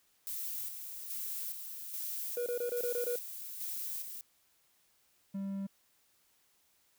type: noise with tremolo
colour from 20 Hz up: violet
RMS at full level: -39 dBFS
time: 0.27-4.21 s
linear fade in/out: 0 ms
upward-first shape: square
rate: 1.2 Hz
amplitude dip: 45%
type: tone bursts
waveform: triangle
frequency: 483.4 Hz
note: B4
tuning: 37 cents flat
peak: -30 dBFS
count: 7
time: 2.37-3.158 s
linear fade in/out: 2 ms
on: 92 ms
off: 24 ms
type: tone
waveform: triangle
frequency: 196 Hz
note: G3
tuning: in tune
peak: -33 dBFS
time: 5.34-5.67 s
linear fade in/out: 10 ms
effects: white hiss -71 dBFS RMS until 6.98 s